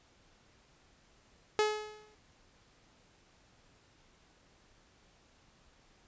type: tone with exponential decay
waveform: sawtooth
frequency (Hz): 425.7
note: G#4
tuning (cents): +43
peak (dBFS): -20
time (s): 1.59-2.15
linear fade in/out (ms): 0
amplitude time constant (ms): 120
effects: pink hiss -65 dBFS RMS until 6.07 s + resampled to 16000 Hz